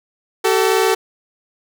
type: tone pair together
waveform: sawtooth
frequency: 381.7 / 442.6 Hz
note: G4 / A4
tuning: -46 / +10 cents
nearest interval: minor third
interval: 256 cents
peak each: -12 dBFS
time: 0.44-0.95 s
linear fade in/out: 10 ms
effects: none